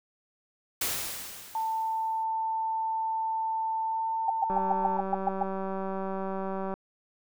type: noise with exponential decay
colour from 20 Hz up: white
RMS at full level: -28 dBFS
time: 0.81-2.24 s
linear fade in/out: 5 ms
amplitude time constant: 310 ms
type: tone with pitch glide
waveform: sine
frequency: 890 to 896.2 Hz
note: A5 to A5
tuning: +20 to +32 cents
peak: -27 dBFS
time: 1.55-4.97 s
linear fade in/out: 2 ms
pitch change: +12 cents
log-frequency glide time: 3.85-4.05 s
type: tone bursts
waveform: sine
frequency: 790 Hz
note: G5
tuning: 13 cents sharp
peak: -21 dBFS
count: 9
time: 4.28-5.429 s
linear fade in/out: 5 ms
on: 21 ms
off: 120 ms
type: click train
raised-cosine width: 1 ms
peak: -21 dBFS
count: 431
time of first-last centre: 4.5-6.74 s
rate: 192 Hz
effects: none